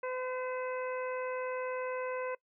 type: harmonic tone with a mistuned harmonic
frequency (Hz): 509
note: C5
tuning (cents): -48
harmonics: 1 / 2 / 3 / 4 / 5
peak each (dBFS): -35 / -41 / -45 / -47 / -49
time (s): 0.03-2.35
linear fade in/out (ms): 5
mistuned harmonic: 5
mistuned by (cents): +15
effects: noise-tail reverb RT60 0.1 s tail -22 dB re dry